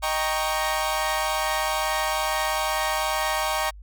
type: chord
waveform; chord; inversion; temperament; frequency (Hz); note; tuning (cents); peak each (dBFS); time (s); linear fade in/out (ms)
sawtooth; Eb dominant seventh; none; equal; 622.3 / 784 / 932.3 / 1108.7; Eb5 / G5 / Bb5 / Db6; 0 / 0 / 0 / 0; -25; 0.02-3.71; 20
effects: added 50 Hz sine -40 dBFS peak until 3.82 s